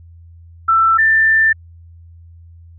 sine tone pair in turn, 1333 / 1779.3 Hz, E6 / A6, +19 / +19 cents, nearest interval perfect fourth, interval 500 cents, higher second, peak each -9 / -9 dBFS, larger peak neither, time 0.68-0.98 / 0.98-1.53 s, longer second, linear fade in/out 10 ms, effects added 84 Hz sine -38 dBFS peak until 2.78 s

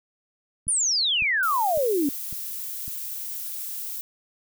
click train, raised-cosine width 5 ms, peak -28 dBFS, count 5, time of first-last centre 0.67-2.88 s, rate 1.81 Hz
sine exponential sweep, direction down, 10070 to 267.2 Hz, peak -20 dBFS, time 0.68-2.09 s, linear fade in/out 2 ms
violet noise, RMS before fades -33 dBFS, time 1.43-4.01 s, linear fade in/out 0 ms
effects none

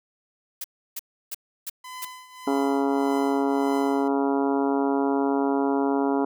blue noise bursts, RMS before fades -32 dBFS, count 5, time 0.61-2.05 s, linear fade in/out 5 ms, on 32 ms, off 320 ms
sawtooth tone with tremolo, 1012 Hz, B5, 42 cents sharp, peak -31 dBFS, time 1.84-4.08 s, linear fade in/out 5 ms, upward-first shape triangle, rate 1.7 Hz, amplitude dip 80%
harmonic tone, 138.59 Hz, C#3, in tune, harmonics 2 / 3 / 4 / 5 / 6 / 7 / 8 / 9 / 10, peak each -23 / -26 / -36 / -31 / -32 / -32 / -41 / -41 / -40 dBFS, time 2.47-6.25 s, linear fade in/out 5 ms
effects none

